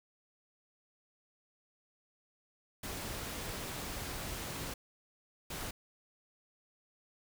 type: noise bursts at uneven times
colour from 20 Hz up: pink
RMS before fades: -41 dBFS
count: 2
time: 2.83-4.74 / 5.5-5.71 s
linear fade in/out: 5 ms
effects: none